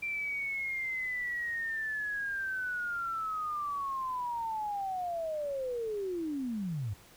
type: linear sweep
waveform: sine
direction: down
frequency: 2362 to 92.5 Hz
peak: -32 dBFS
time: 0.02-6.94 s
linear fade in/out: 10 ms
effects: pink hiss -57 dBFS RMS until 7.16 s